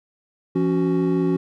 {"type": "tone cluster", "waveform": "triangle", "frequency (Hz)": [171.2, 277.5, 371.5], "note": ["F3", "C#4", "F#4"], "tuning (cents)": [-34, 2, 7], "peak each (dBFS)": -20, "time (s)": [0.55, 1.37], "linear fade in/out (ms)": 10, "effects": []}